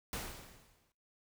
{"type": "noise with exponential decay", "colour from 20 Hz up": "pink", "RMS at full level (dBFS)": -38, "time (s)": [0.13, 0.92], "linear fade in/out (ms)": 1, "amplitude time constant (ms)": 170, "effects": ["noise-tail reverb RT60 0.3 s tail -18 dB re dry"]}